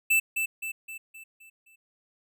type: tone with echo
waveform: square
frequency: 2648 Hz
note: E7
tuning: 7 cents sharp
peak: -20 dBFS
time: 0.1-0.2 s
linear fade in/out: 10 ms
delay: 260 ms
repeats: 6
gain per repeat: -6 dB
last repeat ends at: 1.76 s
effects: none